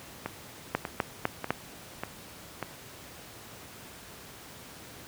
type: two click trains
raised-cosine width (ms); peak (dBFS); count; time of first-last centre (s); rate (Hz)
0.5; -10 / -17; 4 / 5; 0.75-1.506 / 0.26-2.627; 3.97 / 1.69
effects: pink hiss -47 dBFS RMS until 5.07 s + high-pass 80 Hz 12 dB/octave

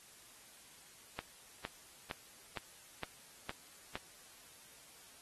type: click train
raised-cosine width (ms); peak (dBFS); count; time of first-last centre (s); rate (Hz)
0.3; -23; 7; 1.19-3.955; 2.17
effects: white hiss -59 dBFS RMS until 5.21 s + AAC 32 kbps

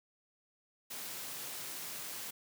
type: high-pass noise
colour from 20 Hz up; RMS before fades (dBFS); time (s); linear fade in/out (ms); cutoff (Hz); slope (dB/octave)
white; -43; 0.9-2.31; 10; 100; 96
effects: none

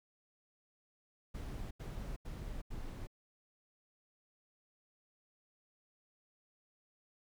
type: noise bursts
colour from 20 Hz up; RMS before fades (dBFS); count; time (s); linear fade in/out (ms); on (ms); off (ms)
brown; -43; 4; 1.34-3.072; 10; 370; 84
effects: none

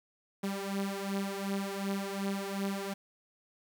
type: beating tone pair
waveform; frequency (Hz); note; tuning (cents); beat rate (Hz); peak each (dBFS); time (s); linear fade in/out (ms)
sawtooth; 196 / 198.7; G3 / G3; 0 / +24; 2.7; -31 / -33; 0.43-2.94; 10
effects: 9-bit

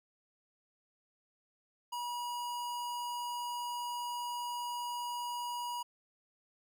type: tone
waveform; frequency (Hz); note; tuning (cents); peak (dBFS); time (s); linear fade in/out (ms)
square; 965; B5; -40; -37; 1.92-5.83; 10
effects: none

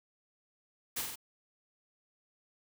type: noise with echo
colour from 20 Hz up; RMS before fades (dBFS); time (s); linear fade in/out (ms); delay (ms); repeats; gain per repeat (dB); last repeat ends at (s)
white; -35; 0.96-1.02; 10; 46; 3; -3; 1.158
effects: none

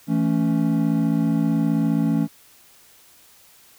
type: chord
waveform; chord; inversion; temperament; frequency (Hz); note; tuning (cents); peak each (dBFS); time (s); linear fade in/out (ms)
triangle; A major; second; equal with one note detuned; 164.81 / 220 / 278.9; E3 / A3 / C#4; 0 / 0 / +11; -20; 0.07-2.28; 50
effects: white hiss -52 dBFS RMS until 3.78 s

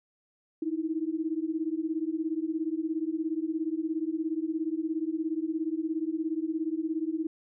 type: beating tone pair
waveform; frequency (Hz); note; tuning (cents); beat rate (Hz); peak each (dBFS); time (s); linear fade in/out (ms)
sine; 311.1 / 328.1; D#4 / E4; 0 / -8; 17; -31; 0.62-7.27; 5
effects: none

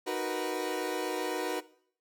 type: chord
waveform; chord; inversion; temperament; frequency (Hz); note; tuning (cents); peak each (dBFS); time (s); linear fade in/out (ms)
30% pulse; B major seventh; first; equal; 311.1 / 370 / 466.2 / 493.9; D#4 / F#4 / A#4 / B4; 0 / 0 / 0 / 0; -36 / -32 / -35 / -34; 0.06-1.61; 20
effects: noise-tail reverb RT60 0.6 s tail -19 dB re dry

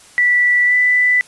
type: tone with pitch glide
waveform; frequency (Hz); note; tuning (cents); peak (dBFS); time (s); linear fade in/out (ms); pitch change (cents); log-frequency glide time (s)
sine; 1962 to 1987.1; B6 to B6; -12 to +10; -10; 0.18-1.21; 0; +22; 0.66-0.74
effects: white hiss -44 dBFS RMS until 1.27 s + resampled to 24000 Hz

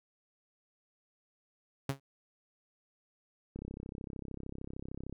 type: tone with exponential decay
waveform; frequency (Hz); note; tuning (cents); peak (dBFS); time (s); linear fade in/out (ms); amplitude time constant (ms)
sawtooth; 137; C#3; -20; -25; 1.89-2; 5; 22
type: click train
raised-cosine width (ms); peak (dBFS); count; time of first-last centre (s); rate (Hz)
3; -29; 53; 3.56-5.126; 33.2
effects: none

